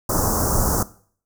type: band-stop noise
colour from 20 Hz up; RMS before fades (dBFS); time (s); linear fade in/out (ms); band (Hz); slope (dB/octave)
pink; -20; 0.09-0.83; 5; 1400 to 5600; 48
effects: noise-tail reverb RT60 0.5 s tail -18 dB re dry